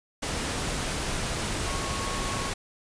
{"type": "tone in noise", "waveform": "sine", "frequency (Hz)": 1100, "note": "C#6", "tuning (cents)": -14, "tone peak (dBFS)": -36, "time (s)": [1.66, 2.5], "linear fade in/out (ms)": 10, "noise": "pink", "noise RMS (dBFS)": -30, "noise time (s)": [0.22, 2.54], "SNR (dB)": -9, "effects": ["resampled to 22050 Hz"]}